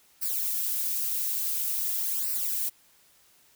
violet noise with flanger, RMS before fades -29 dBFS, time 0.21-2.7 s, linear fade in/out 20 ms, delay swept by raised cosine 0.29 to 6.29 ms, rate 0.48 Hz, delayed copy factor -0.85, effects white hiss -61 dBFS RMS until 3.55 s

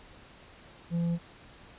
sine tone with tanh clipping, 170 Hz, F3, 46 cents flat, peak -27 dBFS, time 0.9-1.19 s, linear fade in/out 50 ms, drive 5 dB, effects pink hiss -53 dBFS RMS until 1.78 s + resampled to 8000 Hz

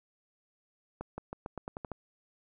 accelerating click train, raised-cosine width 1 ms, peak -24 dBFS, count 9, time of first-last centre 1.01-1.917 s, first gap 170 ms, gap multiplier 0.88, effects none

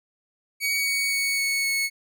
sawtooth tone with pitch steps, 2252 / 2239 / 2226 / 2213 / 2201 Hz, C#7 / C#7 / C#7 / C#7 / C#7, +27 / +17 / +7 / -3 / -13 cents, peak -19 dBFS, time 0.6-1.9 s, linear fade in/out 50 ms, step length 260 ms, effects none

